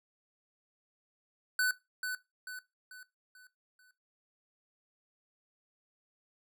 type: tone with echo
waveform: square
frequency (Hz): 1501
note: F#6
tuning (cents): +24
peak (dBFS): -27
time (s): 1.59-1.71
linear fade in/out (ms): 2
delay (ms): 440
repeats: 5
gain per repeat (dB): -7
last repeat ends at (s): 3.91
effects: noise-tail reverb RT60 0.2 s tail -18 dB re dry